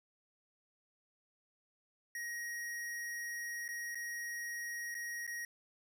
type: tone with dropouts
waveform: square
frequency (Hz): 1888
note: A#6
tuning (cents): +22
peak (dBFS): -40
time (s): 2.15-5.45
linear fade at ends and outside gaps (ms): 2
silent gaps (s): 3.68-3.688 / 3.947-3.954 / 4.944-4.95 / 5.267-5.276
effects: none